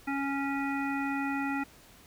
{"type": "harmonic tone with a mistuned harmonic", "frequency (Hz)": 277.2, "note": "C#4", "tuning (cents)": 0, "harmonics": [1, 3, 5, 7, 9], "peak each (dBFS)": [-31, -36, -38, -39, -41], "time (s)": [0.07, 1.64], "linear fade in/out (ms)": 10, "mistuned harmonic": 9, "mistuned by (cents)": -16, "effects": ["pink hiss -56 dBFS RMS until 2.06 s"]}